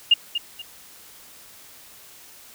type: tone with echo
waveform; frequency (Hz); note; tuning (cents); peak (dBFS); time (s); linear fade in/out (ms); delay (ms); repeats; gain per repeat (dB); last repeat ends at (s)
sine; 2832; F7; +23; -10; 0.11-0.14; 5; 240; 2; -11; 0.62
effects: white hiss -47 dBFS RMS until 2.54 s